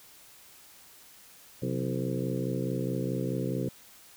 harmonic tone with a mistuned harmonic, 64.7 Hz, C2, 19 cents flat, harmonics 2 / 3 / 4 / 5 / 6 / 7 / 8, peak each -33 / -35 / -36 / -37 / -38 / -38 / -39 dBFS, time 1.62-3.69 s, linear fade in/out 5 ms, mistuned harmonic 3, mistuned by -110 cents, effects white hiss -54 dBFS RMS until 4.16 s

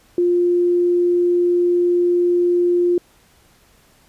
sine tone, 351.5 Hz, F4, 11 cents sharp, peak -13 dBFS, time 0.18-2.98 s, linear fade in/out 2 ms, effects pink hiss -54 dBFS RMS until 4.08 s + resampled to 32000 Hz

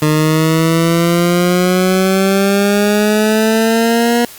20% pulse exponential sweep, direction up, 152 to 239.4 Hz, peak -5 dBFS, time 0.02-4.25 s, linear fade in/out 2 ms, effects white hiss -35 dBFS RMS until 4.38 s + Opus 48 kbps

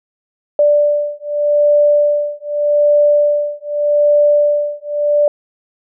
sine beating tone pair, 587.3 / 588.13 Hz, D5 / D5, 0 / +2 cents, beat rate 0.83 Hz, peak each -13 dBFS, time 0.59-5.28 s, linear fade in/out 2 ms, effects none

